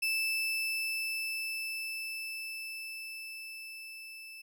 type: tone with level ramp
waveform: 35% pulse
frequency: 2637 Hz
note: E7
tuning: in tune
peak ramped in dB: -27 to -44 dBFS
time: 0.02-4.42 s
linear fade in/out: 10 ms
effects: none